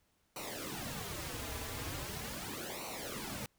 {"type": "noise with flanger", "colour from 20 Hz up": "pink", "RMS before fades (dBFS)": -42, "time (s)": [0.36, 3.46], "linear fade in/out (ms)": 2, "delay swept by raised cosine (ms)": [0.59, 5.59], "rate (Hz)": 0.4, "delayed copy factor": -0.8, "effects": ["pink hiss -75 dBFS RMS until 3.58 s"]}